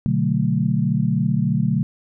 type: chord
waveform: sine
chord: B minor seventh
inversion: none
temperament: equal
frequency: 123.47 / 146.83 / 185 / 220 Hz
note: B2 / D3 / F#3 / A3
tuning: 0 / 0 / 0 / 0 cents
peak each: -23 / -21 / -22 / -23 dBFS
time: 0.06-1.83 s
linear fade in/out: 0 ms
effects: none